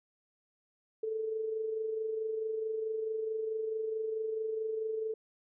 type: tone with amplitude modulation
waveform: sine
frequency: 440 Hz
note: A4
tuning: in tune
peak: -30 dBFS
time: 1.03-5.14 s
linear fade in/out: 5 ms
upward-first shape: sine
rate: 24.6 Hz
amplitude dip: 45%
effects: none